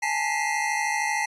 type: tone cluster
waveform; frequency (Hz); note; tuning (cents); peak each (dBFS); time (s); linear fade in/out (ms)
square; 832 / 885 / 1937 / 2086; G#5 / A5 / B6 / C7; +3 / +10 / -34 / -6; -30; 0.02-1.26; 10
effects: resampled to 22050 Hz